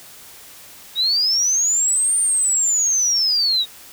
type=linear two-way sweep; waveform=sine; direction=up then down; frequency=3729 to 9000 to 3729 Hz; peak=-15 dBFS; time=0.95-3.66 s; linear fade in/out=50 ms; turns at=2.18 s; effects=white hiss -42 dBFS RMS until 3.92 s